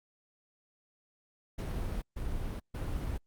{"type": "noise bursts", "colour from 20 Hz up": "brown", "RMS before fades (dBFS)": -35, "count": 3, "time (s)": [1.58, 3.18], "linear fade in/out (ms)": 10, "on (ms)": 440, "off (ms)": 140, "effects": ["Opus 48 kbps"]}